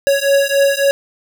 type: beating tone pair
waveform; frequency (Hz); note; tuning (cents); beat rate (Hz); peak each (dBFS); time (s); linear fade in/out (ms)
square; 554.4 / 558; C#5 / C#5; 0 / +11; 3.6; -15; 0.07-0.91; 0
effects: none